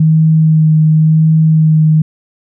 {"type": "tone with vibrato", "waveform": "sine", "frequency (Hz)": 157.4, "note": "D#3", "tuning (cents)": 20, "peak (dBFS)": -5, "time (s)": [0, 2.02], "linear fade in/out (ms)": 5, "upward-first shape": "sine", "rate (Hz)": 0.93, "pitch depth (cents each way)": 15, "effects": []}